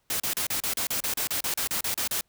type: noise bursts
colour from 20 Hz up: white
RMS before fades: -28 dBFS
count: 16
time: 0.1-2.21 s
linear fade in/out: 2 ms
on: 100 ms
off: 34 ms
effects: pink hiss -71 dBFS RMS until 2.28 s